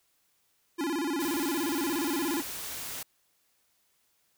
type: tone with vibrato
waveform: square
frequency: 309.8 Hz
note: D#4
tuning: 7 cents flat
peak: -29 dBFS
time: 0.78-2.42 s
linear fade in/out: 20 ms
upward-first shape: square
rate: 17 Hz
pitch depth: 170 cents each way
type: noise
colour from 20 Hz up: white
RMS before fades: -38 dBFS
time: 1.2-3.03 s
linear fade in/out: 5 ms
effects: white hiss -71 dBFS RMS until 4.37 s